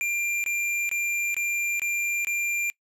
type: tone bursts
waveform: square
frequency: 2383 Hz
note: D7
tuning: 25 cents sharp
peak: -25 dBFS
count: 6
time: 0.01-2.7 s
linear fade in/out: 0 ms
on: 430 ms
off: 22 ms
effects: noise-tail reverb RT60 0.1 s tail -22 dB re dry + low-pass 12000 Hz 12 dB/octave